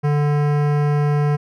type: tone with hard clipping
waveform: sine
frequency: 146.83 Hz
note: D3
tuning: in tune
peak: -17 dBFS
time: 0.03-1.37 s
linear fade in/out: 20 ms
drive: 18 dB
effects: none